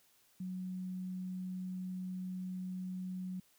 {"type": "tone", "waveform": "sine", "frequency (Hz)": 184.5, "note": "F#3", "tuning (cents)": -5, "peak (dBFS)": -38, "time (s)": [0.4, 3.4], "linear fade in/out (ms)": 5, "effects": ["white hiss -69 dBFS RMS until 3.58 s"]}